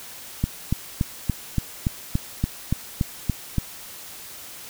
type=click train; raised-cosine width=5 ms; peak=-8 dBFS; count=12; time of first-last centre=0.44-3.583 s; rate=3.5 Hz; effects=white hiss -40 dBFS RMS until 4.69 s